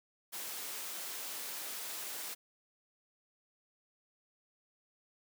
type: high-pass noise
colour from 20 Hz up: white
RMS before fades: -42 dBFS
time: 0.32-2.35 s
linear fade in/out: 20 ms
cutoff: 290 Hz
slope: 12 dB/octave
effects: none